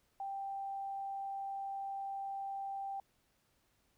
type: tone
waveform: sine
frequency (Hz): 786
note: G5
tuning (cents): +4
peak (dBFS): -38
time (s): 0.2-3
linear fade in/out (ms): 2
effects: pink hiss -75 dBFS RMS until 3.97 s